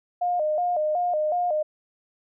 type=tone with vibrato; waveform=sine; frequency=659.3 Hz; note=E5; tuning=in tune; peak=-21 dBFS; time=0.21-1.63 s; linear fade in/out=10 ms; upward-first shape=square; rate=2.7 Hz; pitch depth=130 cents each way; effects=none